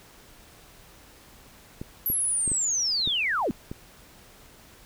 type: clicks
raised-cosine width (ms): 3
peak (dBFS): -21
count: 6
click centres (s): 1.815 / 2.101 / 2.477 / 2.517 / 3.075 / 3.715
type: linear sweep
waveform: sine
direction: down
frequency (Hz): 11840 to 167.7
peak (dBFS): -23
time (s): 2.06-3.51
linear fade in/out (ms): 0
effects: pink hiss -52 dBFS RMS until 4.85 s